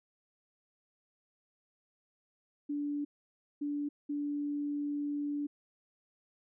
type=tone bursts at uneven times; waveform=sine; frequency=290.4 Hz; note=D4; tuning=19 cents flat; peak=-32 dBFS; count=3; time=2.69-3.05 / 3.61-3.89 / 4.09-5.47 s; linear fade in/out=10 ms; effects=none